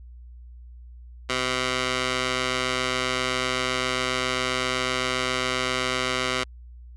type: tone with band-pass filter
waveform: 15% pulse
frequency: 127.6 Hz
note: C3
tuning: 43 cents flat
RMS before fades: -26 dBFS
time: 1.29-6.44 s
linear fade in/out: 10 ms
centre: 2800 Hz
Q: 0.66
effects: added 60 Hz sine -41 dBFS peak until 6.96 s + resampled to 24000 Hz